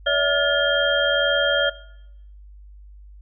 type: tone cluster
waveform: sine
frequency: 570 / 652 / 1419 / 1726 / 3206 Hz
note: C#5 / E5 / F6 / A6 / G7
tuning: +48 / -19 / +27 / -34 / +38 cents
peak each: -22 / -26 / -23 / -26 / -22 dBFS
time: 0.06-1.7 s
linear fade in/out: 10 ms
effects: noise-tail reverb RT60 0.8 s tail -19 dB re dry + added 50 Hz sine -41 dBFS peak until 3.21 s